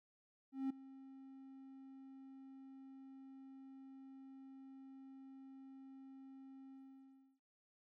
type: tone with ADSR envelope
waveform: triangle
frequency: 267.7 Hz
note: C4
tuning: 40 cents sharp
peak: -33 dBFS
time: 0.52-7.4 s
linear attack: 180 ms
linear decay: 7 ms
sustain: -19 dB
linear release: 670 ms
effects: none